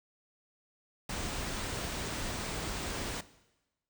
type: band-stop noise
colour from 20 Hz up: pink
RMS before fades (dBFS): -37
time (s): 1.09-3.21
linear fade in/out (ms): 5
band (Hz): 9800 to 15000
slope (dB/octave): 96
effects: noise-tail reverb RT60 1.0 s tail -17 dB re dry